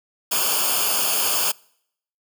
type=noise with comb filter; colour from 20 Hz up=white; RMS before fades=-21 dBFS; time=0.31-1.52 s; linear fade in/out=10 ms; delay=0.51 ms; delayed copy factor=-0.85; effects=noise-tail reverb RT60 0.7 s tail -26 dB re dry